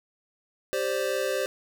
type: chord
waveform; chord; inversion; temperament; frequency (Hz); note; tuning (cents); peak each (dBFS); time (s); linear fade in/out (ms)
square; G suspended fourth; none; equal; 392 / 523.3 / 587.3; G4 / C5 / D5; 0 / 0 / 0; -32 / -29 / -32; 0.73-1.46; 0
effects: none